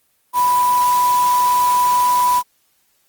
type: tone in noise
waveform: sine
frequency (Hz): 987.8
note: B5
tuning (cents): 0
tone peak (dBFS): -12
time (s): 0.33-2.43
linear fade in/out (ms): 50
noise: white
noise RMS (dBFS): -27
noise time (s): 0.33-2.43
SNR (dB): +12
effects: white hiss -62 dBFS RMS until 3.08 s + Opus 24 kbps